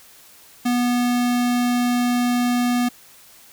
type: tone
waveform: square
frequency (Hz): 244.1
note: B3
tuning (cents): -20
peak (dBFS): -18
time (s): 0.65-2.89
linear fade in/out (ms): 10
effects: white hiss -48 dBFS RMS until 3.52 s